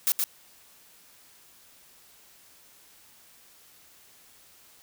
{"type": "noise with echo", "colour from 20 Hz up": "blue", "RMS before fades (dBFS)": -23, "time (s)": [0.07, 0.12], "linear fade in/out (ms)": 0, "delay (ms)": 120, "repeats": 1, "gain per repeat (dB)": -3, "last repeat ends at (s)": 0.24, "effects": ["white hiss -56 dBFS RMS until 4.82 s"]}